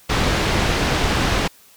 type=low-pass noise; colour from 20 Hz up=pink; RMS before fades=-19 dBFS; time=0.09-1.48 s; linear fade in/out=10 ms; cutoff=4600 Hz; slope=12 dB/octave; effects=white hiss -50 dBFS RMS until 1.76 s